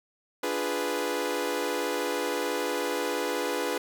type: chord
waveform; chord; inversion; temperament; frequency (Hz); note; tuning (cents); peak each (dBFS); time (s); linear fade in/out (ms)
sawtooth; D diminished seventh; none; equal; 293.7 / 349.2 / 415.3 / 493.9; D4 / F4 / Ab4 / Cb5; 0 / 0 / 0 / 0; -31 / -31 / -29 / -27; 0.43-3.78; 5
effects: none